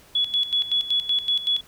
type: tone with tremolo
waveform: sine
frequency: 3391 Hz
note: G#7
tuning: 35 cents sharp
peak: -18 dBFS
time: 0.15-1.61 s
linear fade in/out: 5 ms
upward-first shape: square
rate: 5.3 Hz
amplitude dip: 75%
effects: pink hiss -52 dBFS RMS until 1.67 s